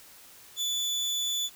30% pulse tone, 3472 Hz, A7, 24 cents flat, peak -25 dBFS, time 0.56-1.5 s, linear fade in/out 50 ms, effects white hiss -52 dBFS RMS until 1.55 s

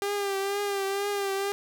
sawtooth tone with vibrato, 398.7 Hz, G4, 29 cents sharp, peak -23 dBFS, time 0.02-1.52 s, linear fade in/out 0 ms, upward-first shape triangle, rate 2.1 Hz, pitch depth 49 cents each way, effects none

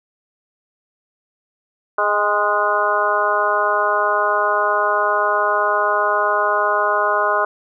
harmonic tone with a mistuned harmonic, 207.7 Hz, G#3, in tune, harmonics 2 / 3 / 4 / 5 / 6 / 7, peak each -25 / -21 / -25 / -20 / -21 / -22 dBFS, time 1.98-7.45 s, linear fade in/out 5 ms, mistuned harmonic 4, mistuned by -30 cents, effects none

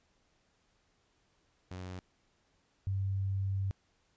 sawtooth / sine tone pair in turn, 91.7 / 97.15 Hz, F#2 / G2, -15 / -15 cents, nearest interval minor second, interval 100 cents, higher second, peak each -37 / -30 dBFS, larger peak second, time 1.71-1.99 / 2.87-3.71 s, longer second, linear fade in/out 0 ms, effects pink hiss -73 dBFS RMS until 4.16 s + resampled to 16000 Hz

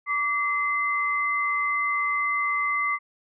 sine tone pair together, 1154 / 2056 Hz, D6 / C7, -31 / -31 cents, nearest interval minor seventh, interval 1000 cents, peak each -25 dBFS, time 0.06-2.99 s, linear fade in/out 50 ms, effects none

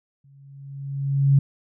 sine tone with exponential growth, 138.59 Hz, C#3, in tune, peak -11 dBFS, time 0.24-1.39 s, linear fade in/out 5 ms, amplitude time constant 250 ms, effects none

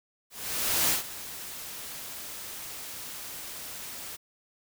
white noise with ADSR envelope, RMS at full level -24 dBFS, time 0.3-4.17 s, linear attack 590 ms, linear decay 140 ms, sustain -16 dB, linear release 20 ms, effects none

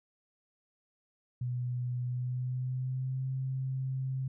sine tone with pitch glide, 123.7 to 131.81 Hz, B2 to C3, +3 to +13 cents, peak -31 dBFS, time 1.41-4.28 s, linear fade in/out 5 ms, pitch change +110 cents, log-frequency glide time 2.04-3.29 s, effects none

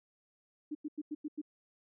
sine tone bursts, 301.1 Hz, D4, 43 cents sharp, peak -35 dBFS, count 6, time 0.71-1.416 s, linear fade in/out 10 ms, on 41 ms, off 92 ms, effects none

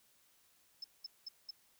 sine tone bursts, 5250 Hz, E8, 8 cents flat, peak -40 dBFS, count 4, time 0.82-1.508 s, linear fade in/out 5 ms, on 22 ms, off 200 ms, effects tanh soft clip ceiling -37 dBFS + white hiss -70 dBFS RMS until 1.79 s

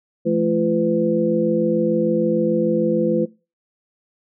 sine tone cluster, 170.9 / 217.6 / 342.8 / 503 Hz, F3 / A3 / F4 / B4, -37 / -19 / -32 / +32 cents, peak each -25 / -21 / -21 / -20 dBFS, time 0.25-3.26 s, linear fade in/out 20 ms, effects noise-tail reverb RT60 0.3 s tail -21 dB re dry

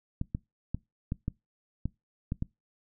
clicks, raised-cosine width 5 ms, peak -18 dBFS, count 8, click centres 0.214 / 0.349 / 0.746 / 1.121 / 1.281 / 1.856 / 2.321 / 2.424 s, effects noise-tail reverb RT60 0.2 s tail -23 dB re dry

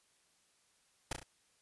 pink noise with echo, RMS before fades -36 dBFS, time 1.11-1.13 s, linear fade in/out 5 ms, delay 34 ms, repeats 3, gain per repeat -5 dB, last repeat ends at 1.232 s, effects white hiss -72 dBFS RMS until 1.61 s + resampled to 24000 Hz

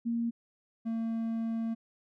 sine / triangle tone pair in turn, 233.1 / 226.9 Hz, A#3 / A#3, 0 / -47 cents, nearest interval unison, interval 47 cents, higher first, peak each -28 dBFS, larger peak neither, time 0.05-0.31 / 0.85-1.75 s, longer second, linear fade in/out 20 ms, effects none

